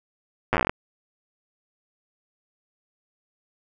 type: slowing click train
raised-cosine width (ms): 0.5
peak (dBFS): -6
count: 12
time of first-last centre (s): 0.53-0.695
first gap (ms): 8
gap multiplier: 1.12
effects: none